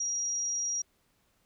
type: tone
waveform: sine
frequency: 5710 Hz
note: F8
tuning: 37 cents sharp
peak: -29 dBFS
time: 0-0.82 s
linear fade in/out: 5 ms
effects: pink hiss -71 dBFS RMS until 1.45 s